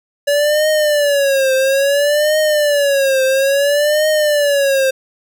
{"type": "tone with vibrato", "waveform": "square", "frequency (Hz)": 570, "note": "C#5", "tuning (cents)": 48, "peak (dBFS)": -12, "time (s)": [0.27, 4.91], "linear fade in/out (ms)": 10, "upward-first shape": "triangle", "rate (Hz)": 0.59, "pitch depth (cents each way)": 150, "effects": []}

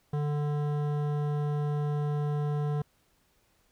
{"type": "tone with hard clipping", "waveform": "triangle", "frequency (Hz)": 147.3, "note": "D3", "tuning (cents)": 6, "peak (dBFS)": -29, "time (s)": [0.13, 2.82], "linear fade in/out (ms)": 5, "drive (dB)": 18, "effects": ["pink hiss -69 dBFS RMS until 3.71 s"]}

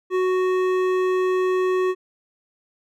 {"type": "tone with hard clipping", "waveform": "triangle", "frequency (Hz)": 370, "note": "F#4", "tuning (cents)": 0, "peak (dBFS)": -20, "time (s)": [0.1, 1.95], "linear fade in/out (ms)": 50, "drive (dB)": 16, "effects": []}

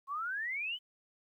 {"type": "exponential sweep", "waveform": "sine", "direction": "up", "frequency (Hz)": [1068, 3095], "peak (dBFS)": -34, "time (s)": [0.07, 0.79], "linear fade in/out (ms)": 50, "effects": ["12-bit"]}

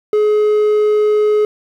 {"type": "tone", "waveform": "triangle", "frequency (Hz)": 422.8, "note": "G#4", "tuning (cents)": 31, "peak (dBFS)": -8, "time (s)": [0.13, 1.45], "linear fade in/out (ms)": 2, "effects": ["7-bit"]}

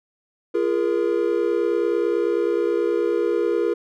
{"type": "tone cluster", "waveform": "triangle", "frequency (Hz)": [343.4, 412.8, 472.3], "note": ["F4", "G#4", "A#4"], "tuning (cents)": [-29, -10, 23], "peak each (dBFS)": -21, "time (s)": [0.54, 3.74], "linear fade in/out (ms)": 10, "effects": []}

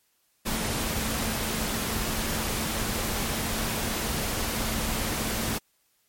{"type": "tone in noise", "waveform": "sine", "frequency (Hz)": 221.8, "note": "A3", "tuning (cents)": 14, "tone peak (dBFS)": -36, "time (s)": [0.45, 5.59], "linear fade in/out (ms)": 20, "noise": "pink", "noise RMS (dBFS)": -29, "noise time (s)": [0.45, 5.59], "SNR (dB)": -10, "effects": ["white hiss -69 dBFS RMS until 6.08 s", "MP3 64 kbps"]}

